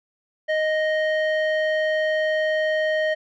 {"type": "tone with low-pass filter", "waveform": "square", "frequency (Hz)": 622.3, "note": "D#5", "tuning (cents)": 0, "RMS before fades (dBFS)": -22, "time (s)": [0.48, 3.15], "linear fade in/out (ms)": 20, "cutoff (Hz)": 2300, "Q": 1.9, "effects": []}